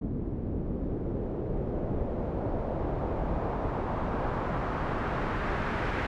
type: noise with low-pass filter sweep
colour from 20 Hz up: pink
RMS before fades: -31 dBFS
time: 0.01-6.07 s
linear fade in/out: 10 ms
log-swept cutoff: 290 to 1800 Hz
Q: 1.3
effects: none